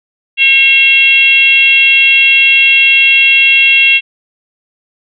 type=tone with frequency modulation; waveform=sine; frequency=2729 Hz; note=F7; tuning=41 cents flat; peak=-4 dBFS; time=0.37-4.01 s; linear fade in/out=50 ms; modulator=561 Hz; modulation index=0.76; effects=none